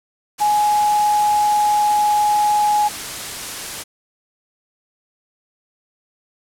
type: tone in noise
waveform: sine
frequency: 837 Hz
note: G#5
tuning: 13 cents sharp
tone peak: -13 dBFS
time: 0.4-2.89 s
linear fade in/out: 20 ms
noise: white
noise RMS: -28 dBFS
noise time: 0.38-3.84 s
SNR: +12 dB
effects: low-pass 11000 Hz 12 dB/octave